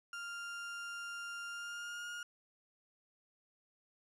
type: tone with pitch glide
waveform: 35% pulse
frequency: 1396.9 to 1424.6 Hz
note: F6 to F6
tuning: 0 to +34 cents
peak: -40 dBFS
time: 0.13-2.23 s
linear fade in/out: 2 ms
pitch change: +34 cents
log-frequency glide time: 1.48-2.08 s
effects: low-pass 9000 Hz 12 dB/octave